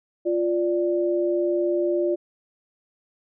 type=tone pair together; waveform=sine; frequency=349.2 / 587.3 Hz; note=F4 / D5; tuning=0 / 0 cents; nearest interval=major sixth; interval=900 cents; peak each=-21 / -25 dBFS; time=0.25-2.16 s; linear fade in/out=20 ms; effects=none